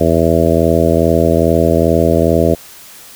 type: harmonic tone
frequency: 82.41 Hz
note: E2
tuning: in tune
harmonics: 1 / 2 / 3 / 4 / 5 / 6 / 7 / 8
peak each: -17 / -17 / -17 / -17 / -17 / -17 / -17 / -17 dBFS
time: 0-2.55 s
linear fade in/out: 10 ms
effects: white hiss -37 dBFS RMS until 3.15 s